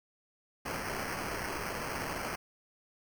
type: noise with sample-and-hold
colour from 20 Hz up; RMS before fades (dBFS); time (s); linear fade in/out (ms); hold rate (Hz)
violet; -37; 0.65-2.36; 10; 3675
effects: none